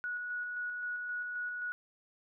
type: tone with tremolo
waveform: sine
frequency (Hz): 1463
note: F#6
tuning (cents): -20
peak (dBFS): -34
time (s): 0.04-1.72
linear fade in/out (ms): 0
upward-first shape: square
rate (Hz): 3.8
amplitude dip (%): 25
effects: none